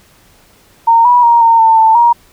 sine tone with pitch steps, 920 / 975 / 939 / 917 / 897 / 888 / 945 Hz, A#5 / B5 / A#5 / A#5 / A5 / A5 / A#5, -23 / -23 / +12 / -29 / +33 / +16 / +23 cents, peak -4 dBFS, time 0.87-2.13 s, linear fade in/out 10 ms, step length 180 ms, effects pink hiss -47 dBFS RMS until 2.32 s

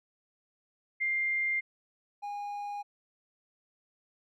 sine / triangle tone pair in turn, 2100 / 818.1 Hz, C7 / G#5, +6 / -26 cents, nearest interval octave + major third, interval 1632 cents, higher first, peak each -27 / -33 dBFS, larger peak first, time 1-1.61 / 2.22-2.83 s, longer neither, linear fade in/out 20 ms, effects none

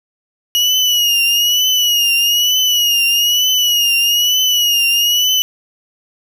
35% pulse tone with vibrato, 2898 Hz, F#7, 37 cents flat, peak -9 dBFS, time 0.55-5.42 s, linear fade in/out 0 ms, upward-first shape triangle, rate 1.1 Hz, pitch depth 81 cents each way, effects none

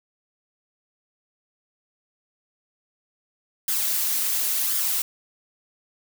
blue noise with flanger, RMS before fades -24 dBFS, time 3.68-5.02 s, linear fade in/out 2 ms, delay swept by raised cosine 0.58 to 4.68 ms, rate 0.93 Hz, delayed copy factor +0.5, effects none

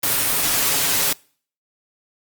white noise with comb filter, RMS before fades -19 dBFS, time 0.03-1.13 s, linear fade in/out 5 ms, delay 7.1 ms, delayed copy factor +0.6, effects noise-tail reverb RT60 0.5 s tail -26 dB re dry + Opus 32 kbps

